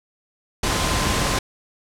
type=tone in noise; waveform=sine; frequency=1036 Hz; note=C6; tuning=17 cents flat; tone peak=-30 dBFS; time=0.63-1.39 s; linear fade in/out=5 ms; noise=pink; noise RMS=-21 dBFS; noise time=0.63-1.39 s; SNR=-12 dB; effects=low-pass 9000 Hz 12 dB/octave